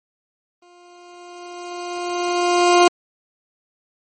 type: tone with exponential growth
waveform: 20% pulse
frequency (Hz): 352.4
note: F4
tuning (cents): +16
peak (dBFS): -4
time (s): 0.62-2.88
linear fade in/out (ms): 5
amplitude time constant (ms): 490
effects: MP3 32 kbps